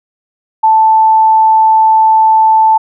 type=tone; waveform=sine; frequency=880 Hz; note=A5; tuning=in tune; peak=-4 dBFS; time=0.63-2.78 s; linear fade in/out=10 ms; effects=none